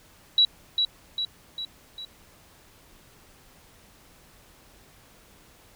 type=tone with echo; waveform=sine; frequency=3909 Hz; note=B7; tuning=19 cents flat; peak=-15 dBFS; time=0.38-0.45 s; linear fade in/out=2 ms; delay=400 ms; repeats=4; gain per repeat=-5 dB; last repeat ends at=2.05 s; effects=pink hiss -55 dBFS RMS until 5.75 s